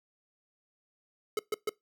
square tone bursts, 429 Hz, A4, 44 cents flat, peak -28 dBFS, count 3, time 1.37-1.693 s, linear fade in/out 2 ms, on 21 ms, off 130 ms, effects noise-tail reverb RT60 0.2 s tail -23 dB re dry

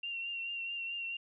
sine tone with vibrato, 2757 Hz, F7, 23 cents flat, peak -36 dBFS, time 0.03-1.17 s, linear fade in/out 5 ms, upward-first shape triangle, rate 4.6 Hz, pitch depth 35 cents each way, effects none

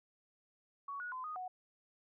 sine tone with pitch steps, 1121 / 1457 / 1024 / 1241 / 737 Hz, C#6 / F#6 / C6 / D#6 / F#5, +19 / -27 / -38 / -5 / -7 cents, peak -40 dBFS, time 0.88-1.48 s, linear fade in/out 5 ms, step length 120 ms, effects none

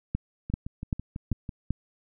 two click trains, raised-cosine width 5 ms, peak -14 / -22 dBFS, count 5 / 7, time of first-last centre 0.15-1.706 / 0.5-1.492 s, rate 2.57 / 6.05 Hz, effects none

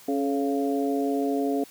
harmonic tone with a mistuned harmonic, 138.59 Hz, C#3, in tune, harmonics 2 / 3 / 4 / 5, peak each -25 / -28 / -35 / -31 dBFS, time 0.08-1.64 s, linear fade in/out 5 ms, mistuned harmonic 3, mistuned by +51 cents, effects white hiss -50 dBFS RMS until 1.7 s + high-pass 80 Hz 12 dB/octave

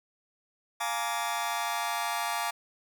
sawtooth chord, Bb dominant seventh, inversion second, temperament just, 699.2 / 839.1 / 932.3 / 1165.4 Hz, F5 / Ab5 / Bb5 / D6, +2 / +18 / 0 / -14 cents, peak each -31 dBFS, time 0.8-2.51 s, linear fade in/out 10 ms, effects none

